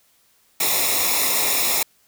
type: noise with comb filter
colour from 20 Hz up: white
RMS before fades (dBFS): -20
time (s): 0.6-1.83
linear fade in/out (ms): 5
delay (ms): 0.65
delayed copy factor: -0.8
effects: white hiss -60 dBFS RMS until 2.07 s